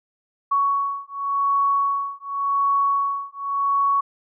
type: beating tone pair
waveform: sine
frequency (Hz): 1116 / 1116.89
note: C#6 / C#6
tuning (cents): +11 / +13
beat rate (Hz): 0.89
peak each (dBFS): -22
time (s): 0.51-4.01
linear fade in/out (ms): 10
effects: none